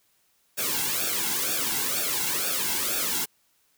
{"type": "noise with flanger", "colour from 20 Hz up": "white", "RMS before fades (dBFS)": -27, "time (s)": [0.57, 3.26], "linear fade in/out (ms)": 20, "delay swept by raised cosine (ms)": [0.98, 1.68], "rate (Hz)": 2.1, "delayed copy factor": -0.9, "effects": ["white hiss -67 dBFS RMS until 3.77 s"]}